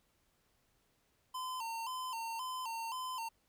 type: tone with vibrato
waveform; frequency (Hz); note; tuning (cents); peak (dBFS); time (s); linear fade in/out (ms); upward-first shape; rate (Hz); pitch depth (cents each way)
square; 965; B5; -40; -39; 1.34-3.29; 10; square; 1.9; 100
effects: pink hiss -75 dBFS RMS until 3.48 s